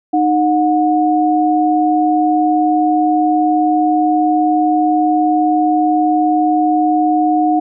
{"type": "tone pair together", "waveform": "sine", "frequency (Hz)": [308.1, 727], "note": ["D#4", "F#5"], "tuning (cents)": [-17, -31], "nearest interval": "octave + minor third", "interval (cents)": 1486, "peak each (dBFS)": -13, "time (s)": [0.13, 7.6], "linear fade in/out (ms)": 10, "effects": []}